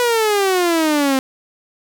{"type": "exponential sweep", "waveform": "sawtooth", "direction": "down", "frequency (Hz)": [493.9, 261.6], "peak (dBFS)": -10, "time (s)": [0, 1.19], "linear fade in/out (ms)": 0, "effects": []}